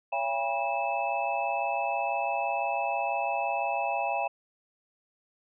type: tone cluster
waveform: sine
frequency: 561 / 679 / 805 / 970 / 2617 Hz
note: C#5 / F5 / G5 / B5 / E7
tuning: +21 / -49 / +46 / -31 / -13 cents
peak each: -36 / -32 / -30 / -35 / -35 dBFS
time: 0.12-4.28 s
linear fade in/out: 10 ms
effects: none